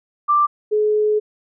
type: tone pair in turn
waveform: sine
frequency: 1179 / 424.6 Hz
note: D6 / G#4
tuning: +6 / +38 cents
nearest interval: octave + tritone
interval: 1768 cents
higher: first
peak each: -12 / -14 dBFS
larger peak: first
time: 0.28-0.47 / 0.71-1.2 s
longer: second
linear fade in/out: 20 ms
effects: none